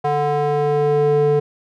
square tone with band-pass filter sweep, 146.83 Hz, D3, in tune, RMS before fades -17 dBFS, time 0.04-1.4 s, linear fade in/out 10 ms, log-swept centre 710 to 400 Hz, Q 2.5, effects none

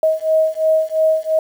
sine beating tone pair, 632 / 634.9 Hz, D#5 / D#5, +27 / +35 cents, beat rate 2.9 Hz, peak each -16 dBFS, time 0.03-1.39 s, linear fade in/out 2 ms, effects 7-bit

